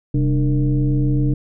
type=tone with frequency modulation; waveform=sine; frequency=132.3 Hz; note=C3; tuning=20 cents sharp; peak=-14 dBFS; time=0.14-1.34 s; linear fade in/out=5 ms; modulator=166 Hz; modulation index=1; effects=none